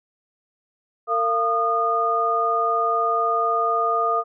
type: tone cluster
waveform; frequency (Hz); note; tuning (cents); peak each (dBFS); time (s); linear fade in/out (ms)
sine; 456 / 688 / 1224; A#4 / F5 / D#6; -38 / -26 / -29; -26 / -24 / -20; 1.07-4.24; 50
effects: none